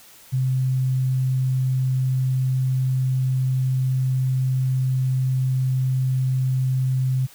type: tone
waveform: sine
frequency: 130 Hz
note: C3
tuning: 11 cents flat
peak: -18 dBFS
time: 0.32-7.27 s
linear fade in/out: 20 ms
effects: white hiss -48 dBFS RMS until 7.34 s